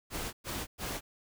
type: noise bursts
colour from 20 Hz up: pink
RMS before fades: -37 dBFS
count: 3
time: 0.1-1.01 s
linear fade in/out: 50 ms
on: 230 ms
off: 110 ms
effects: none